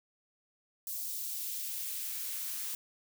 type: noise with high-pass filter sweep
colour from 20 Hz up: blue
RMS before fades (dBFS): -38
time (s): 0.87-2.75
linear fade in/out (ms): 2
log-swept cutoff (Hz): 5500 to 860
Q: 0.79
effects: none